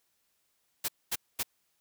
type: noise bursts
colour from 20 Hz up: white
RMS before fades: -31 dBFS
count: 3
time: 0.84-1.432 s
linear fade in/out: 10 ms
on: 44 ms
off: 230 ms
effects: white hiss -75 dBFS RMS until 1.8 s